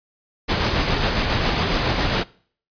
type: noise with tremolo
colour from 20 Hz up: pink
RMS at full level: -19 dBFS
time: 0.48-2.24 s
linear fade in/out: 20 ms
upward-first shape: sine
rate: 7.3 Hz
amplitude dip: 30%
effects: noise-tail reverb RT60 0.5 s tail -22 dB re dry + resampled to 11025 Hz